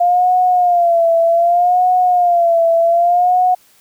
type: tone with vibrato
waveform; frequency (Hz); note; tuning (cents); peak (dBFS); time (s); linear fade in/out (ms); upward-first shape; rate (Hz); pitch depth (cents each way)
sine; 698; F5; -1; -9; 0-3.55; 10; sine; 0.65; 81
effects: white hiss -51 dBFS RMS until 3.8 s